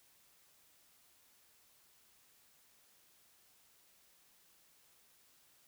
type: silence
effects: white hiss -68 dBFS RMS until 5.67 s